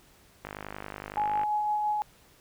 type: click train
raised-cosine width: 0.5 ms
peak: -22 dBFS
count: 51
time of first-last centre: 0.45-1.434 s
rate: 50.8 Hz
type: tone with tremolo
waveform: sine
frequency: 842 Hz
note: G#5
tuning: 24 cents sharp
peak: -24 dBFS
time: 1.17-2.02 s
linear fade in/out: 0 ms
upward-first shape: sine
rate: 5.9 Hz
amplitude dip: 25%
effects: pink hiss -59 dBFS RMS until 2.4 s